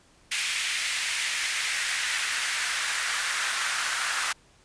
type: noise with high-pass filter sweep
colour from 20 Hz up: pink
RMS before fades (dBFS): -28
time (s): 0.31-4.33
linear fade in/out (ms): 10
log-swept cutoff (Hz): 2300 to 1400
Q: 2
effects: pink hiss -59 dBFS RMS until 4.64 s + resampled to 22050 Hz